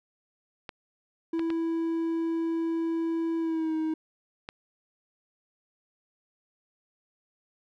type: clicks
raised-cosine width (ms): 0.3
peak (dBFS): -21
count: 4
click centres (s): 0.692 / 1.394 / 1.503 / 4.489
type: tone with pitch glide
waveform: triangle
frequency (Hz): 329.6 to 316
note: E4 to D#4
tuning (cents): 0 to +27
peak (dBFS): -24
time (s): 1.33-3.94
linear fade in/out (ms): 5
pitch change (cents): -73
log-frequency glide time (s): 3.39-3.75
effects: none